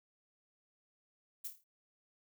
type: noise with echo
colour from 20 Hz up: violet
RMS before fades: -41 dBFS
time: 1.44-1.48 s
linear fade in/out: 10 ms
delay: 27 ms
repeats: 6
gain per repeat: -6 dB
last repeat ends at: 1.642 s
effects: none